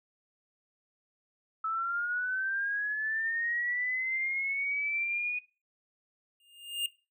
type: linear sweep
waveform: sine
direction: up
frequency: 1300 to 2472 Hz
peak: -29 dBFS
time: 1.64-5.39 s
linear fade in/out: 5 ms
type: tone with exponential growth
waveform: square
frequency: 2821 Hz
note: F7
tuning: 17 cents sharp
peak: -27 dBFS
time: 6.4-6.86 s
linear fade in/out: 2 ms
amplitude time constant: 100 ms
effects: noise-tail reverb RT60 0.3 s tail -19 dB re dry